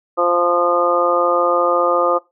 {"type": "harmonic tone", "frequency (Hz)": 174.61, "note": "F3", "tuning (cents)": 0, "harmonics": [2, 3, 4, 5, 6, 7], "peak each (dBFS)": [-22, -17, -23, -25, -25, -18], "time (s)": [0.17, 2.19], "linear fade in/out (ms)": 20, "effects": ["noise-tail reverb RT60 0.2 s tail -19 dB re dry"]}